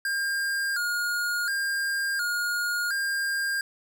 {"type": "tone with vibrato", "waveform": "square", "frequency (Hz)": 1515, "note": "F#6", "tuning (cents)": 40, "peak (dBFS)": -26, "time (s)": [0.05, 3.61], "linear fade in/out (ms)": 2, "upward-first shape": "square", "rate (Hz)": 0.7, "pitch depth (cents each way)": 100, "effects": []}